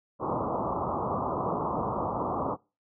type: low-pass noise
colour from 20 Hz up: white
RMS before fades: -30 dBFS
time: 0.19-2.57 s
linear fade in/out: 50 ms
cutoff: 1200 Hz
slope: 96 dB/octave
effects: noise-tail reverb RT60 0.3 s tail -24 dB re dry + high-pass 80 Hz 12 dB/octave